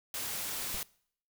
white noise, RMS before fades -37 dBFS, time 0.14-0.83 s, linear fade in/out 2 ms
brown noise with exponential decay, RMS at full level -37 dBFS, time 0.74-0.84 s, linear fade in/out 5 ms, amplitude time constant 20 ms
effects noise-tail reverb RT60 0.6 s tail -23 dB re dry

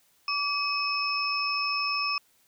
sine tone cluster, 1147 / 2543 / 5270 Hz, D6 / D#7 / E8, -41 / +37 / -1 cents, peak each -30 dBFS, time 0.28-2.18 s, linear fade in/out 2 ms, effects white hiss -65 dBFS RMS until 2.47 s

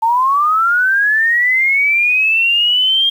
sine linear sweep, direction up, 880 to 3230 Hz, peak -10 dBFS, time 0.02-3.1 s, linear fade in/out 10 ms, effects 7-bit

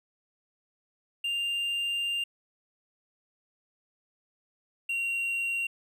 triangle tone pair in turn, 2794 / 2754 Hz, F7 / F7, 0 / -25 cents, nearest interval unison, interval 25 cents, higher first, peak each -26 dBFS, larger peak neither, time 1.24-2.24 / 4.89-5.67 s, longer first, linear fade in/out 5 ms, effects none

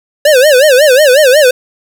square tone with vibrato, 554.4 Hz, C#5, in tune, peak -4 dBFS, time 0.25-1.51 s, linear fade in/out 5 ms, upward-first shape sine, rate 5.5 Hz, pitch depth 200 cents each way, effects 7-bit

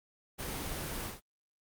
pink noise with ADSR envelope, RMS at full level -36 dBFS, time 0.38-1.21 s, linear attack 31 ms, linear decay 3 ms, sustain -2 dB, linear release 160 ms, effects Opus 24 kbps

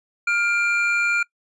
triangle tone pair together, 1407.7 / 2377 Hz, F6 / D7, +13 / +20 cents, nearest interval major sixth, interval 907 cents, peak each -19 dBFS, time 0.27-1.23 s, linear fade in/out 5 ms, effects noise-tail reverb RT60 0.1 s tail -23 dB re dry + resampled to 24000 Hz

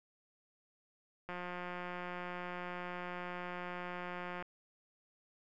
click train, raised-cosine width 0.5 ms, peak -28 dBFS, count 559, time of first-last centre 1.29-4.425 s, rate 178 Hz, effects none

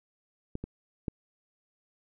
clicks, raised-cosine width 3 ms, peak -21 / -23 / -18 dBFS, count 3, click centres 0.554 / 0.64 / 1.082 s, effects none

